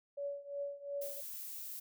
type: tone with tremolo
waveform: sine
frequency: 567 Hz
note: C#5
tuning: 39 cents sharp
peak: -35 dBFS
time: 0.17-1.21 s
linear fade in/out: 10 ms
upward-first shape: triangle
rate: 2.8 Hz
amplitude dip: 90%
type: noise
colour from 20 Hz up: violet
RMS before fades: -45 dBFS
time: 1.01-1.8 s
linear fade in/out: 10 ms
effects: none